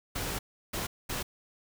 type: noise bursts at uneven times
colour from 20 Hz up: pink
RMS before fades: -34 dBFS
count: 3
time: 0.15-0.39 / 0.73-0.87 / 1.09-1.23 s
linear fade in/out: 10 ms
effects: none